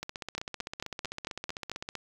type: two click trains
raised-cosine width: 0.2 ms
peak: -17 / -19 dBFS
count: 7 / 31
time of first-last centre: 0.38-1.716 / 0.03-1.953 s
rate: 4.49 / 15.6 Hz
effects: 8-bit